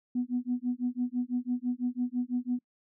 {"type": "tone with tremolo", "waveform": "sine", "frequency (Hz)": 246.9, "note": "B3", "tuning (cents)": 0, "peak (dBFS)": -24, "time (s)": [0.15, 2.59], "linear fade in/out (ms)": 5, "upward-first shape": "sine", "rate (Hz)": 6, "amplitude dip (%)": 100, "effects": ["noise-tail reverb RT60 0.1 s tail -24 dB re dry", "tanh soft clip ceiling -20 dBFS"]}